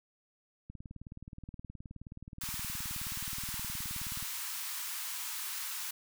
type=click train; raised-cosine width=5 ms; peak=-33 dBFS; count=68; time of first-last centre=0.7-4.226 s; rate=19 Hz
type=high-pass noise; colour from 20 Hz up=white; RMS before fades=-39 dBFS; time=2.41-5.91 s; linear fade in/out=5 ms; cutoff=880 Hz; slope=48 dB/octave
effects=none